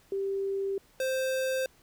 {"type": "tone pair in turn", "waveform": ["sine", "square"], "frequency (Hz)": [392, 523.3], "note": ["G4", "C5"], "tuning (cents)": [0, 0], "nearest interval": "perfect fourth", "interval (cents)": 500, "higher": "second", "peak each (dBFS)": -28, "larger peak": "neither", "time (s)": [[0.12, 0.78], [1, 1.66]], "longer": "neither", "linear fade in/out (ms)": 2, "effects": ["pink hiss -62 dBFS RMS until 1.82 s"]}